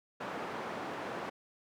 white band-pass noise, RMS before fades -40 dBFS, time 0.2-1.3 s, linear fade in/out 10 ms, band 180 to 1100 Hz, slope 12 dB/octave, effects none

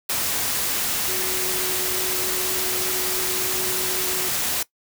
sine tone in noise, 370 Hz, F#4, in tune, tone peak -31 dBFS, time 1.08-4.29 s, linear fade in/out 5 ms, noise white, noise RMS -24 dBFS, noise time 0.09-4.63 s, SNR -10 dB, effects noise-tail reverb RT60 0.1 s tail -20 dB re dry

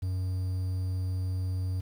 triangle tone with quantisation, 92.6 Hz, F#2, 2 cents sharp, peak -26 dBFS, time 0.02-1.81 s, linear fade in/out 10 ms, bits 9, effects none

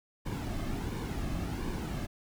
brown noise with flanger, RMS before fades -35 dBFS, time 0.25-2.07 s, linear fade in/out 20 ms, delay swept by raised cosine 1.5 to 2.13 ms, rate 1.4 Hz, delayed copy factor -0.55, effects none

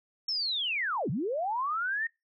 sine linear two-way sweep, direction down then up, 5480 to 116.4 to 1862 Hz, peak -28 dBFS, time 0.28-2.07 s, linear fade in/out 5 ms, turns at 1.1 s, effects noise-tail reverb RT60 0.2 s tail -23 dB re dry

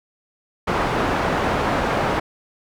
white low-pass noise, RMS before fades -21 dBFS, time 0.67-2.2 s, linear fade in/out 10 ms, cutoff 1100 Hz, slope 12 dB/octave, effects none

